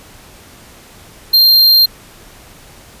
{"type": "tone", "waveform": "square", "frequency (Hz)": 4186, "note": "C8", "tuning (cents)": 0, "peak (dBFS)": -6, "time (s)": [1.33, 1.86], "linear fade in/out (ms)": 10, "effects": ["pink hiss -40 dBFS RMS until 3 s", "resampled to 32000 Hz"]}